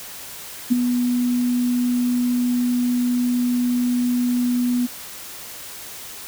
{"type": "tone with ADSR envelope", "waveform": "sine", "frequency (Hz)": 245.3, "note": "B3", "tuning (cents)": -12, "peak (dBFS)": -10, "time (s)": [0.7, 4.87], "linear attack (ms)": 23, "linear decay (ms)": 12, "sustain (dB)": -7, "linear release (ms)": 18, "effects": ["white hiss -36 dBFS RMS until 6.27 s"]}